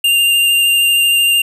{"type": "tone with vibrato", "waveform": "square", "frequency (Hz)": 2794, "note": "F7", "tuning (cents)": 0, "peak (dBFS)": -10, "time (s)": [0.04, 1.42], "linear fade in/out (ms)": 5, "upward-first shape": "triangle", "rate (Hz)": 13, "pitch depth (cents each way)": 15, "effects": []}